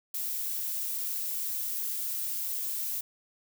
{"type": "noise", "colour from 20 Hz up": "violet", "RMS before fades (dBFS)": -33, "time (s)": [0.14, 3.01], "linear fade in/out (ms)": 5, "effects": []}